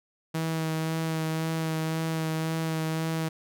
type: tone with vibrato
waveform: sawtooth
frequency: 160.5 Hz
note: E3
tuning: 46 cents flat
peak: -23 dBFS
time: 0.34-3.29 s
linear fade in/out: 10 ms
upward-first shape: sine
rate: 1.9 Hz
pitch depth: 16 cents each way
effects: none